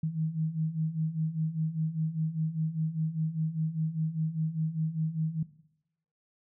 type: beating tone pair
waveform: sine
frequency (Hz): 155.56 / 160.56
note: D#3 / E3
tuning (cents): 0 / -45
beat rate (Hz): 5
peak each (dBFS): -33 / -30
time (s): 0.03-5.43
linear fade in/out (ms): 5
effects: noise-tail reverb RT60 0.8 s tail -17 dB re dry